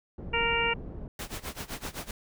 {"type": "low-pass noise", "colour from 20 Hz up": "pink", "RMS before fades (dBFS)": -39, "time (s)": [0.18, 1.08], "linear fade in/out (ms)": 2, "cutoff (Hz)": 400, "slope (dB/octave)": 12}
{"type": "harmonic tone", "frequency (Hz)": 465.1, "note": "A#4", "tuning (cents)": -4, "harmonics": [1, 2, 3, 4, 5, 6], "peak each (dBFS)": [-32, -31, -34, -35, -30, -30], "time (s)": [0.33, 0.74], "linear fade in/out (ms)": 10}
{"type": "noise with tremolo", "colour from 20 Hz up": "pink", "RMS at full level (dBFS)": -35, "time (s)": [1.19, 2.11], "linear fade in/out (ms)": 2, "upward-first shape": "sine", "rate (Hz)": 7.8, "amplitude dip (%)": 90}
{"effects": []}